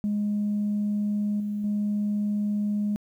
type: tone with level steps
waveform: sine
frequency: 207.4 Hz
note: G#3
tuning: 2 cents flat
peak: -22 / -26 / -22 dBFS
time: 0.04-2.96 s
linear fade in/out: 0 ms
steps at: 1.4 / 1.64 s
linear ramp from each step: 2 ms
effects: tanh soft clip ceiling -20 dBFS + 10-bit